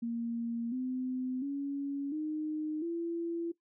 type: tone with pitch steps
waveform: sine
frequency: 233.1 / 255.7 / 280.4 / 307.6 / 337.4 Hz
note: A#3 / C4 / C#4 / D#4 / E4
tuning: 0 / -40 / +20 / -20 / +40 cents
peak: -32 dBFS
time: 0.02-3.52 s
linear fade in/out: 10 ms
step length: 700 ms
effects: noise-tail reverb RT60 0.1 s tail -17 dB re dry